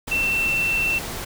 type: tone in noise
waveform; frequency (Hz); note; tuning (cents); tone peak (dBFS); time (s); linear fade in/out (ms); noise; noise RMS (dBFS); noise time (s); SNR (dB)
sine; 2688; E7; +33; -19; 0.11-0.99; 10; pink; -31; 0.07-1.25; +9
effects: none